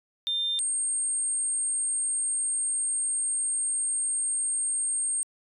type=tone pair in turn; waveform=sine; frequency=3600 / 8577 Hz; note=A7 / C9; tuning=+39 / +42 cents; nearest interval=octave + minor third; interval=1503 cents; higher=second; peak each=-24 dBFS; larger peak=neither; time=0.27-0.59 / 0.59-5.23 s; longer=second; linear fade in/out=0 ms; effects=tanh soft clip ceiling -21 dBFS